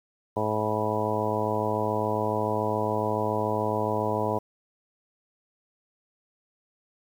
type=harmonic tone with a mistuned harmonic; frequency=107.1 Hz; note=A2; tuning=46 cents flat; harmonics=1 / 2 / 3 / 4 / 5 / 6 / 7 / 8 / 9; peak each=-33 / -34 / -35 / -31 / -32 / -32 / -35 / -35 / -31 dBFS; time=0.36-4.39 s; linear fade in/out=10 ms; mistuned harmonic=9; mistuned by=+26 cents; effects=9-bit